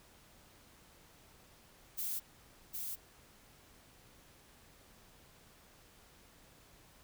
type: noise with echo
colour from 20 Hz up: violet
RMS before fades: -38 dBFS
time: 1.97-2.2 s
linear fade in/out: 20 ms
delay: 760 ms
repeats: 1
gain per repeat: -3 dB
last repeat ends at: 2.96 s
effects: pink hiss -62 dBFS RMS until 7.03 s